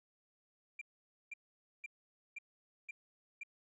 sine tone bursts, 2377 Hz, D7, 20 cents sharp, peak -40 dBFS, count 6, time 0.79-3.434 s, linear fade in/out 5 ms, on 24 ms, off 500 ms, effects tanh soft clip ceiling -40 dBFS

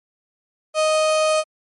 35% pulse tone, 623 Hz, D#5, 2 cents sharp, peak -14 dBFS, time 0.74-1.44 s, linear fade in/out 50 ms, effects MP3 48 kbps

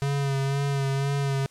square tone with vibrato, 138.59 Hz, C#3, in tune, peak -24 dBFS, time 0.02-1.46 s, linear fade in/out 0 ms, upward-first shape sine, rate 2 Hz, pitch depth 30 cents each way, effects white hiss -58 dBFS RMS until 1.5 s + low-pass 9000 Hz 12 dB/octave

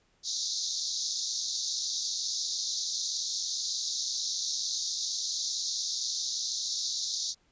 white band-pass noise, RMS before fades -33 dBFS, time 0.23-7.35 s, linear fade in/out 50 ms, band 3700 to 6700 Hz, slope 96 dB/octave, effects pink hiss -69 dBFS RMS until 7.51 s + resampled to 16000 Hz

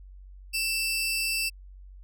sawtooth tone pair together, 2661 / 4744 Hz, E7 / D8, +16 / +17 cents, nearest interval minor seventh, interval 1001 cents, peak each -24 / -29 dBFS, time 0.53-1.5 s, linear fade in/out 20 ms, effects added 47 Hz sine -44 dBFS peak until 2.03 s

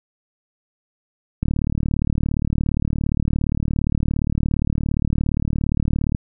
click train, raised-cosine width 5 ms, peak -8 dBFS, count 177, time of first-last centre 1.43-6.148 s, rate 37.3 Hz, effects none

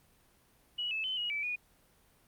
sine tone with pitch steps, 2927 / 2611 / 3053 / 2897 / 2311 / 2456 Hz, F#7 / E7 / G7 / F#7 / D7 / D#7, -19 / -17 / -46 / -37 / -28 / -23 cents, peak -32 dBFS, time 0.78-1.56 s, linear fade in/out 10 ms, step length 130 ms, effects pink hiss -66 dBFS RMS until 2.27 s + Opus 32 kbps

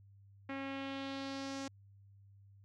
sawtooth tone with low-pass filter sweep, 272.3 Hz, C#4, 31 cents flat, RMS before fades -42 dBFS, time 0.49-1.68 s, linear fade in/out 5 ms, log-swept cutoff 2200 to 6500 Hz, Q 2.2, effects added 99 Hz sine -58 dBFS peak until 2.64 s

